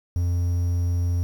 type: tone with quantisation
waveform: triangle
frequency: 87.31 Hz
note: F2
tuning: in tune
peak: -18 dBFS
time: 0.16-1.23 s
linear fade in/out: 0 ms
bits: 8
effects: none